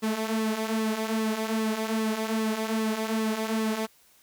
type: tone with flanger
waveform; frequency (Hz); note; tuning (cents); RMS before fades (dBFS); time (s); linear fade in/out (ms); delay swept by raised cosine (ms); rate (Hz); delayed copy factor
sawtooth; 220; A3; 0; -28; 0.02-3.87; 20; 1.3 to 5.3; 2.5; -0.6
effects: white hiss -60 dBFS RMS until 4.22 s